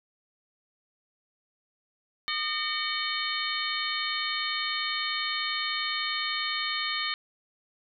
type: harmonic tone with a mistuned harmonic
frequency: 610 Hz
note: D#5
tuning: 34 cents flat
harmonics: 2 / 3 / 4 / 5 / 6 / 7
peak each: -35 / -35 / -35 / -35 / -35 / -35 dBFS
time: 2.28-7.14 s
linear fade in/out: 0 ms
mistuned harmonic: 4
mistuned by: -130 cents
effects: none